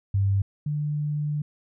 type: tone pair in turn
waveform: sine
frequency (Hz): 98.5 / 148.6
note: G2 / D3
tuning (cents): +9 / +21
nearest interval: perfect fifth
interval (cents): 712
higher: second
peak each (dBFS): -19 / -24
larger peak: first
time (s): 0.14-0.42 / 0.66-1.42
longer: second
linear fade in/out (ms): 5
effects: none